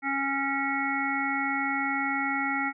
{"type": "harmonic tone", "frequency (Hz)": 275.4, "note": "C#4", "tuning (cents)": -11, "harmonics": [1, 3, 5, 7, 8], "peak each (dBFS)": [-32, -32, -32, -32, -32], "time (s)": [0.02, 2.73], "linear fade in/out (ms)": 50, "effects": []}